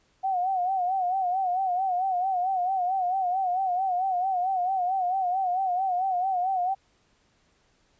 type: tone with vibrato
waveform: sine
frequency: 742 Hz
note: F#5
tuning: 5 cents sharp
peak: -23 dBFS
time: 0.23-6.75 s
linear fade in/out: 20 ms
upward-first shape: sine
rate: 4.5 Hz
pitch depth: 83 cents each way
effects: pink hiss -66 dBFS RMS until 7.99 s + resampled to 16000 Hz